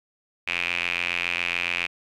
sawtooth tone with band-pass filter, 87.2 Hz, F2, 2 cents flat, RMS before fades -27 dBFS, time 0.47-1.87 s, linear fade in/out 10 ms, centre 2500 Hz, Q 7, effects none

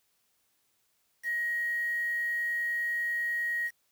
sine tone with quantisation, 1889 Hz, A#6, 22 cents sharp, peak -28 dBFS, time 1.23-3.71 s, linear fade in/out 50 ms, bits 8, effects white hiss -73 dBFS RMS until 3.91 s

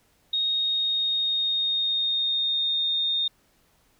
sine tone with pitch glide, 3731 to 3669 Hz, A#7 to A#7, +1 to -28 cents, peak -22 dBFS, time 0.33-3.28 s, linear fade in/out 5 ms, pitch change -29 cents, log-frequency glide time 0.49-2.88 s, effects pink hiss -64 dBFS RMS until 3.99 s

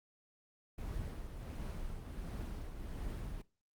brown noise with tremolo, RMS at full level -40 dBFS, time 0.78-3.42 s, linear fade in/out 5 ms, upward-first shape triangle, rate 1.4 Hz, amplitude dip 50%, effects noise-tail reverb RT60 0.3 s tail -20 dB re dry + Opus 24 kbps

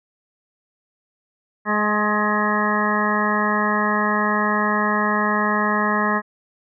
harmonic tone with a mistuned harmonic, 210 Hz, G#3, 19 cents sharp, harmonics 1 / 2 / 3 / 4 / 5 / 6 / 8 / 9, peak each -23 / -28 / -28 / -28 / -23 / -26 / -25 / -27 dBFS, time 1.65-6.22 s, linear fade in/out 50 ms, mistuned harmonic 5, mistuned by +15 cents, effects none

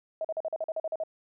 sine tone bursts, 639 Hz, D#5, 46 cents sharp, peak -28 dBFS, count 11, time 0.21-1.036 s, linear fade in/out 2 ms, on 36 ms, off 43 ms, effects none

